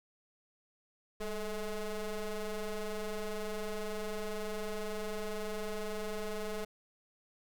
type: ring-modulated tone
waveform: 30% pulse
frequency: 211 Hz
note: G#3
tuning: 28 cents sharp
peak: -30 dBFS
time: 1.2-6.65 s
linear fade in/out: 10 ms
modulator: 222 Hz
effects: none